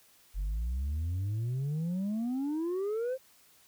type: exponential sweep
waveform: sine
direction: up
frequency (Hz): 44.62 to 535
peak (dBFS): -27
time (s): 0.34-3.18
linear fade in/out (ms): 50
effects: tanh soft clip ceiling -29 dBFS + white hiss -62 dBFS RMS until 3.67 s